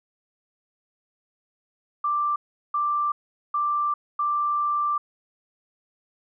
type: tone bursts at uneven times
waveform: sine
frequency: 1178 Hz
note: D6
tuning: 5 cents sharp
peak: -21 dBFS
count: 4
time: 2.04-2.36 / 2.74-3.12 / 3.54-3.94 / 4.19-4.98 s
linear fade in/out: 5 ms
effects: none